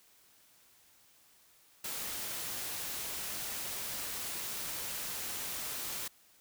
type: noise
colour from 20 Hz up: white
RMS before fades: -39 dBFS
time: 1.84-6.08 s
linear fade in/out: 5 ms
effects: white hiss -64 dBFS RMS until 6.4 s